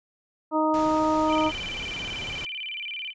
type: harmonic tone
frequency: 311.1 Hz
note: D#4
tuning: in tune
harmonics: 1 / 2 / 3 / 4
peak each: -24 / -26 / -25 / -29 dBFS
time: 0.51-1.52 s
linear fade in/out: 50 ms
type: noise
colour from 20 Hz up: pink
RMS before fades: -38 dBFS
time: 0.74-2.45 s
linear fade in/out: 0 ms
type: tone with vibrato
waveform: sine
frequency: 2685 Hz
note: E7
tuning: 31 cents sharp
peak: -31 dBFS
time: 1.27-3.14 s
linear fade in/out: 50 ms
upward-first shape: square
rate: 18 Hz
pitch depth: 220 cents each way
effects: resampled to 16000 Hz